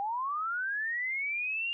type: linear sweep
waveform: sine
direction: up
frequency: 784 to 2819 Hz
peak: -30 dBFS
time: 0-1.73 s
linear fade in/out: 0 ms
effects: none